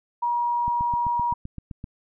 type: tone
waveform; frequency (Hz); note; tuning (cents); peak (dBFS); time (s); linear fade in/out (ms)
sine; 955; A#5; +42; -21; 0.22-1.34; 10
type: click train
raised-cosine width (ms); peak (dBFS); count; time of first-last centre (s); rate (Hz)
5; -22; 10; 0.68-1.841; 7.75
effects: none